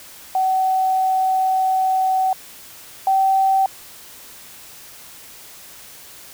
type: tone pair in turn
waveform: sine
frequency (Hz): 756 / 771.4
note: F#5 / G5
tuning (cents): +37 / -28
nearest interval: unison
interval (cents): 35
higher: second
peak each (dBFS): -15 / -13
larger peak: second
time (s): 0.35-2.33 / 3.07-3.66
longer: first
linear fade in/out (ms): 2
effects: white hiss -41 dBFS RMS until 6.33 s